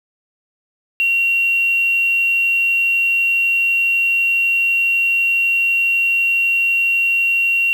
sine tone with quantisation, 2746 Hz, F7, 30 cents flat, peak -13 dBFS, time 1-7.73 s, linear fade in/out 0 ms, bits 6, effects none

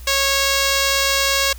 5% pulse tone, 549 Hz, C#5, 17 cents flat, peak -4 dBFS, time 0.07-1.53 s, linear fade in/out 5 ms, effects added 60 Hz sine -33 dBFS peak until 1.58 s + white hiss -45 dBFS RMS until 1.58 s

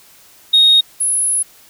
sine tone pair in turn, 3732 / 10556 Hz, A#7 / E9, +1 / +1 cents, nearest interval octave + tritone, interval 1800 cents, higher second, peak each -5 / -13 dBFS, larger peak first, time 0.53-0.81 / 1-1.43 s, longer second, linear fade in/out 10 ms, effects tanh soft clip ceiling -4 dBFS + white hiss -46 dBFS RMS until 1.69 s

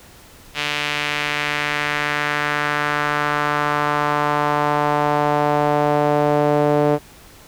sawtooth tone with band-pass filter sweep, 147.6 Hz, D3, 9 cents sharp, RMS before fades -19 dBFS, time 0.54-6.99 s, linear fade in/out 50 ms, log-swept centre 2800 to 520 Hz, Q 1.7, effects pink hiss -45 dBFS RMS until 7.47 s

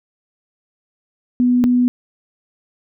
sine tone pair in turn, 246.9 / 246.9 Hz, B3 / B3, 0 / 0 cents, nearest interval unison, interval 0 cents, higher neither, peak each -11 dBFS, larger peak neither, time 1.4-1.64 / 1.64-1.88 s, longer neither, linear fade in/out 0 ms, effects none

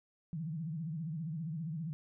sine tone with vibrato, 159.9 Hz, D#3, 48 cents sharp, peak -36 dBFS, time 0.33-1.93 s, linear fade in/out 0 ms, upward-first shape sine, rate 15 Hz, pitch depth 150 cents each way, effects none

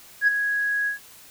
sine tone with ADSR envelope, 1661.2 Hz, G#6, in tune, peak -12 dBFS, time 0.21-0.99 s, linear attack 64 ms, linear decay 18 ms, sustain -9 dB, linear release 120 ms, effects tanh soft clip ceiling -10 dBFS + white hiss -48 dBFS RMS until 1.3 s

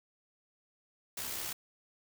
white noise with amplitude modulation, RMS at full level -37 dBFS, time 1.17-1.53 s, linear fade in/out 5 ms, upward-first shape sine, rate 66.1 Hz, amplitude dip 40%, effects none

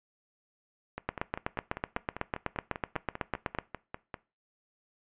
two click trains, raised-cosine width 0.5 ms, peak -21 / -14 dBFS, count 17 / 21, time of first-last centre 0.98-4.142 / 1.09-3.587 s, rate 5.06 / 8.01 Hz, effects noise-tail reverb RT60 0.3 s tail -20 dB re dry + resampled to 8000 Hz

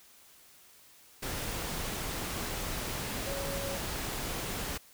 sine tone in noise, 554.4 Hz, C#5, in tune, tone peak -38 dBFS, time 3.26-3.78 s, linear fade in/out 10 ms, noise pink, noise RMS -36 dBFS, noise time 1.22-4.78 s, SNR -5 dB, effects white hiss -58 dBFS RMS until 4.93 s

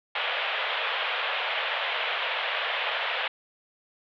white band-pass noise, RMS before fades -29 dBFS, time 0.15-3.28 s, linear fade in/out 5 ms, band 490 to 3400 Hz, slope 48 dB/octave, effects none

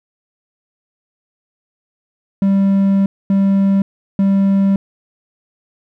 triangle tone bursts at uneven times, 196 Hz, G3, in tune, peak -8 dBFS, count 3, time 2.42-3.06 / 3.3-3.82 / 4.19-4.76 s, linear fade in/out 2 ms, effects none

